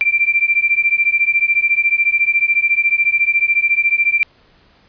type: beating tone pair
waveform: sine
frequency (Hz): 2351 / 2365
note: D7 / D7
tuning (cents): +1 / +12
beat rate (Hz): 14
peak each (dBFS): -15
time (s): 0.01-4.23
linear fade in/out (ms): 0
effects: pink hiss -52 dBFS RMS until 4.88 s + resampled to 11025 Hz